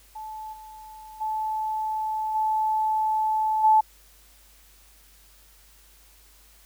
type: tone with level steps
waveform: sine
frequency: 869 Hz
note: A5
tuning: 22 cents flat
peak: -34 / -41 / -25 / -21 / -14 dBFS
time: 0.15-3.81 s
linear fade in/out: 10 ms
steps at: 0.52 / 1.2 / 2.34 / 3.63 s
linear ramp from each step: 20 ms
effects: added 50 Hz sine -56 dBFS peak until 6.65 s + white hiss -56 dBFS RMS until 6.65 s